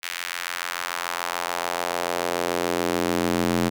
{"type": "tone with high-pass filter sweep", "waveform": "square", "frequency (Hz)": 43.44, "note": "F1", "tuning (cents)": -8, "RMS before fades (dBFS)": -26, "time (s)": [0.02, 3.7], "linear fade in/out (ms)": 20, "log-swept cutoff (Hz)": [2100, 210], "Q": 1.3, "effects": []}